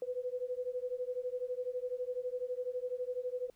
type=beating tone pair; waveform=sine; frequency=493.9 / 505.9 Hz; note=B4 / B4; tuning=0 / +42 cents; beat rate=12 Hz; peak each=-38 / -38 dBFS; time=0.02-3.5 s; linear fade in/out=2 ms; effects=pink hiss -72 dBFS RMS until 3.55 s